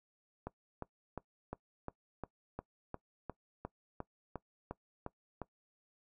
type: click train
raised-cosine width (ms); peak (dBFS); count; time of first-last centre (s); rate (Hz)
1; -26; 15; 0.47-5.417; 2.83
effects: noise-tail reverb RT60 0.1 s tail -20 dB re dry